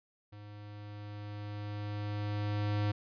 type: tone with level ramp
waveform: square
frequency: 103.83 Hz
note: G#2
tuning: in tune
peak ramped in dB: -48 to -29 dBFS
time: 0.32-2.92 s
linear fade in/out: 10 ms
effects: resampled to 11025 Hz